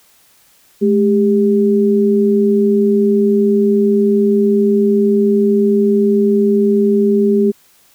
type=tone pair together; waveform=sine; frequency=212.3 / 399 Hz; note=G#3 / G4; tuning=+38 / +31 cents; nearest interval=major seventh; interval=1093 cents; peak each=-12 dBFS; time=0.81-7.52 s; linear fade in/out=20 ms; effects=white hiss -51 dBFS RMS until 7.94 s

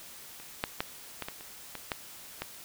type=clicks; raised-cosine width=0.3 ms; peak=-30 / -12 / -13 / -18 / -20 / -29 / -22 / -14 / -17 dBFS; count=9; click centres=0.4 / 0.639 / 0.805 / 1.223 / 1.285 / 1.409 / 1.753 / 1.918 / 2.42 s; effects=white hiss -48 dBFS RMS until 2.64 s

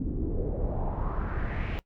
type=noise with low-pass filter sweep; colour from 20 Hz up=brown; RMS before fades=-30 dBFS; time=0-1.79 s; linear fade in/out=0 ms; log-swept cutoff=270 to 2700 Hz; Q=3; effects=noise-tail reverb RT60 0.1 s tail -20 dB re dry

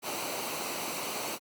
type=noise with comb filter; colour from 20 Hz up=pink; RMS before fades=-35 dBFS; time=0.02-1.39 s; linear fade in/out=50 ms; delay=0.58 ms; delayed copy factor=-0.55; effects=high-pass 200 Hz 12 dB/octave + Opus 48 kbps

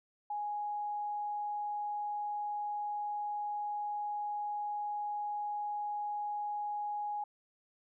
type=tone; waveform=sine; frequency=830.6 Hz; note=G#5; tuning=in tune; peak=-34 dBFS; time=0.3-7.24 s; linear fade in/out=5 ms; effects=none

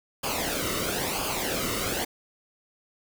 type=noise with flanger; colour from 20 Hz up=pink; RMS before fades=-29 dBFS; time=0.23-2.05 s; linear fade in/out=10 ms; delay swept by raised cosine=0.52 to 1.23 ms; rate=1 Hz; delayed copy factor=-0.7; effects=none

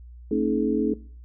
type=tone cluster; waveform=sine; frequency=223.8 / 271.5 / 312.4 / 426.4 Hz; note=A3 / C#4 / D#4 / G#4; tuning=+30 / -36 / +7 / +46 cents; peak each=-26 dBFS; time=0.31-0.94 s; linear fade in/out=5 ms; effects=noise-tail reverb RT60 0.5 s tail -21 dB re dry + added 60 Hz sine -41 dBFS peak until 1.24 s

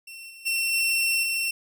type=tone with level steps; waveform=sawtooth; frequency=2709 Hz; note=E7; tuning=47 cents sharp; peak=-36 / -40 / -20 / -18 / -21 dBFS; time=0.07-1.51 s; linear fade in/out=5 ms; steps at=0.29 / 0.45 / 0.72 / 1.22 s; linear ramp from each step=20 ms; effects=none

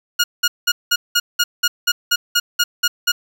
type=tone bursts; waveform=15% pulse; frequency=1431 Hz; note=F6; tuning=42 cents sharp; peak=-6 dBFS; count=13; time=0.19-3.12 s; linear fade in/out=10 ms; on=50 ms; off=190 ms; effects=none

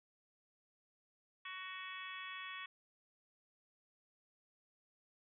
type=harmonic tone; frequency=373.1 Hz; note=F#4; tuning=14 cents sharp; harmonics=3 / 4 / 5 / 6 / 7 / 8 / 9; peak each=-50 / -56 / -50 / -53 / -52 / -60 / -53 dBFS; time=1.45-2.66 s; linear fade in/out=5 ms; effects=none

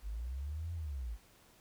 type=linear two-way sweep; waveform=sine; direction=up then down; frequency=48.12 to 86.4 to 50.8 Hz; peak=-37 dBFS; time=0.02-1.18 s; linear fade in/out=50 ms; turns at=0.73 s; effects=pink hiss -64 dBFS RMS until 1.6 s

